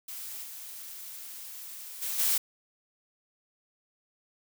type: noise with level steps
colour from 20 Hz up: blue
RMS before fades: -40 / -43 / -33 / -26 dBFS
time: 0.08-2.38 s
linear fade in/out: 5 ms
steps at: 0.43 / 2.01 / 2.18 s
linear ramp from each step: 20 ms
effects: none